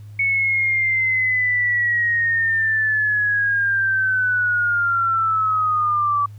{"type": "linear sweep", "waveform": "sine", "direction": "down", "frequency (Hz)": [2217, 1148], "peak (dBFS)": -16, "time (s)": [0.19, 6.26], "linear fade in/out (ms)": 5, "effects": ["added 104 Hz sine -35 dBFS peak until 6.38 s", "pink hiss -58 dBFS RMS until 6.38 s"]}